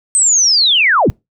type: linear sweep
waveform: sine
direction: down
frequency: 8372 to 55.1 Hz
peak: -8 dBFS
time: 0.15-1.1 s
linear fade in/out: 0 ms
effects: noise-tail reverb RT60 0.2 s tail -26 dB re dry